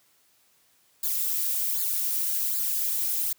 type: noise with flanger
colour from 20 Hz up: violet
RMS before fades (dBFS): -27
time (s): 1.03-3.33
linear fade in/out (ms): 5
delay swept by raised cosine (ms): 0.34 to 3.64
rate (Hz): 1.3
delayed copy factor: -0.75
effects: white hiss -64 dBFS RMS until 3.38 s + high-pass 60 Hz 12 dB/octave